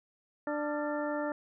harmonic tone with a mistuned harmonic, 295.9 Hz, D4, 13 cents sharp, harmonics 1 / 2 / 3 / 4 / 5 / 6, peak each -35 / -34 / -40 / -46 / -42 / -43 dBFS, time 0.47-1.32 s, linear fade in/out 2 ms, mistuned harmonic 5, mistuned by -120 cents, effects none

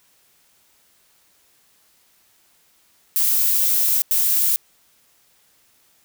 violet noise bursts at uneven times, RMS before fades -18 dBFS, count 2, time 3.16-4.02 / 4.11-4.56 s, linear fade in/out 0 ms, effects white hiss -59 dBFS RMS until 6.04 s

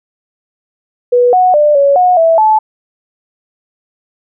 sine tone with pitch steps, 489.2 / 735 / 595 / 561 / 726 / 657 / 867 Hz, B4 / F#5 / D5 / C#5 / F#5 / E5 / A5, -16 / -12 / +22 / +21 / -33 / -6 / -26 cents, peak -5 dBFS, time 1.12-2.59 s, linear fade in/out 10 ms, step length 210 ms, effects none

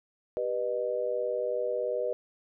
sine chord, G augmented, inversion none, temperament just, 392 / 490 / 612.5 Hz, G4 / B4 / D#5, 0 / -14 / -27 cents, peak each -36 / -30 / -32 dBFS, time 0.37-2.13 s, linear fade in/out 0 ms, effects none

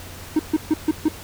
triangle tone bursts, 311.1 Hz, D#4, in tune, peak -12 dBFS, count 5, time 0.36-1.085 s, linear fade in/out 5 ms, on 33 ms, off 140 ms, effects added 89 Hz sine -41 dBFS peak until 1.23 s + pink hiss -39 dBFS RMS until 1.23 s

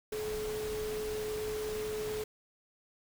sine tone in noise, 428.3 Hz, A4, 47 cents flat, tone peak -34 dBFS, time 0.12-2.24 s, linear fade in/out 5 ms, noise pink, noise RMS -43 dBFS, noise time 0.12-2.24 s, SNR +6 dB, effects none

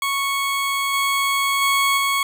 20% pulse tone with level steps, 1106 Hz, C#6, 4 cents flat, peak -15 / -13 / -11 / -13 dBFS, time 0.02-2.23 s, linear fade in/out 2 ms, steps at 0.93 / 1.61 / 1.97 s, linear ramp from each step 10 ms, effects none

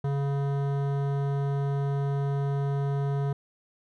sine tone with hard clipping, 140 Hz, C#3, 18 cents sharp, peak -27 dBFS, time 0.04-3.33 s, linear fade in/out 5 ms, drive 15 dB, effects none

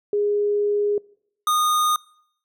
sine / square tone pair in turn, 412.3 / 1229.5 Hz, G#4 / D#6, -13 / -21 cents, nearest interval octave + perfect fifth, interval 1892 cents, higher second, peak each -18 dBFS, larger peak neither, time 0.13-0.98 / 1.47-1.96 s, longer first, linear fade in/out 2 ms, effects noise-tail reverb RT60 0.7 s tail -24 dB re dry

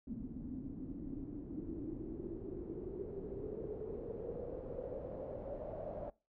pink noise with low-pass filter sweep, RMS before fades -44 dBFS, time 0.07-6.1 s, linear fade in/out 2 ms, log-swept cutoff 240 to 630 Hz, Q 7.3, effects noise-tail reverb RT60 0.3 s tail -22 dB re dry

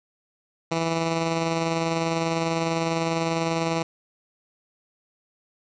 10% pulse tone with tremolo, 164.81 Hz, E3, in tune, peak -13 dBFS, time 0.71-3.83 s, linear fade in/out 10 ms, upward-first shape triangle, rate 20 Hz, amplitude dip 35%, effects resampled to 16000 Hz + 8-bit

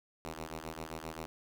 5% pulse ring-modulated tone, 79.8 Hz, D#2, 44 cents sharp, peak -27 dBFS, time 0.25-1.26 s, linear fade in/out 0 ms, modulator 323 Hz, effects none

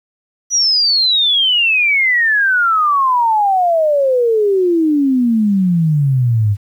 sine exponential sweep, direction down, 5920 to 98.9 Hz, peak -10 dBFS, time 0.5-6.57 s, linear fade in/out 50 ms, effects 8-bit

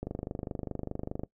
click train, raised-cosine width 2 ms, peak -21 dBFS, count 31, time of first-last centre 0.03-1.235 s, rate 24.9 Hz, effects noise-tail reverb RT60 0.1 s tail -19 dB re dry

